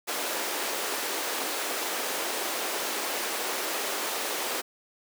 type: high-pass noise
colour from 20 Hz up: pink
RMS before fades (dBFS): -31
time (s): 0.07-4.62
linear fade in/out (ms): 20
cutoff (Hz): 340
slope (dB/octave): 24
effects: none